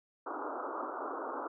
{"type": "band-pass noise", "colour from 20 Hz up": "white", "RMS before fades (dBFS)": -39, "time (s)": [0.26, 1.48], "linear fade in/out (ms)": 10, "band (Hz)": [260, 1400], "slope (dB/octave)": 96, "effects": []}